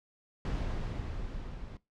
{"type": "noise with level ramp", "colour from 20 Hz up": "brown", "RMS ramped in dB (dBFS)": [-31, -44], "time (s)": [0.45, 1.77], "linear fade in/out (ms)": 2, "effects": ["noise-tail reverb RT60 0.2 s tail -19 dB re dry", "low-pass 5000 Hz 12 dB/octave"]}